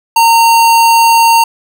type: tone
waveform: square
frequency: 919 Hz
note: A#5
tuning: 25 cents flat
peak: -5 dBFS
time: 0.16-1.44 s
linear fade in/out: 5 ms
effects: none